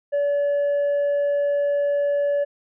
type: tone with tanh clipping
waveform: triangle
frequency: 573 Hz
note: D5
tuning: 43 cents flat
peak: -19 dBFS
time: 0.12-2.45 s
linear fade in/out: 20 ms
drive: 7 dB
effects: none